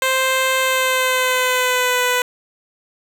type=tone with pitch glide; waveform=10% pulse; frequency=523 to 497.1 Hz; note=C5 to B4; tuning=-1 to +11 cents; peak=-7 dBFS; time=0.02-2.22 s; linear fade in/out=2 ms; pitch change=-88 cents; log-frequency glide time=0.6-2.02 s; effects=none